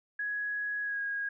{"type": "tone with pitch glide", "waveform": "sine", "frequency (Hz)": [1671, 1640.4], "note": ["G#6", "G#6"], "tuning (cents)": [10, -22], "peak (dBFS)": -31, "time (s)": [0.19, 1.29], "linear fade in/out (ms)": 5, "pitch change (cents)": -32, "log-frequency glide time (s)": [0.82, 1], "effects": []}